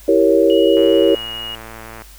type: chord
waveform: sine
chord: E diminished seventh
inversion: none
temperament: equal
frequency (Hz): 329.6 / 392 / 466.2 / 554.4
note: E4 / G4 / Bb4 / Db5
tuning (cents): 0 / 0 / 0 / 0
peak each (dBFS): -15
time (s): 0.08-1.15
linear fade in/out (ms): 5
type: tone with pitch glide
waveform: sine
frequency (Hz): 2912 to 2879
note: F#7 to F#7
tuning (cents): -28 to -48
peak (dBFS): -25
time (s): 0.5-1.55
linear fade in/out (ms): 0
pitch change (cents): -20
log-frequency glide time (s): 0.99-1.28
type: click train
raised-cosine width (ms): 0.5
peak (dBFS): -19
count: 141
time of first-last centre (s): 0.77-2.02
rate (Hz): 112
effects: added 50 Hz sine -40 dBFS peak until 2.18 s + white hiss -44 dBFS RMS until 2.18 s